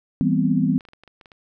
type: chord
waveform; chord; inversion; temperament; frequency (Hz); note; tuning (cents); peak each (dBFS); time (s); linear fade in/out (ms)
sine; C major seventh; first; just; 163.52 / 196.22 / 245.3 / 261.6; E3 / G3 / B3 / C4; -14 / +2 / -12 / 0; -22; 0.21-0.78; 0
type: clicks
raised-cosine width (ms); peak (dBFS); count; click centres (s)
0.3; -30; 9; 0.808 / 0.852 / 0.887 / 0.934 / 1.036 / 1.077 / 1.212 / 1.258 / 1.318
effects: none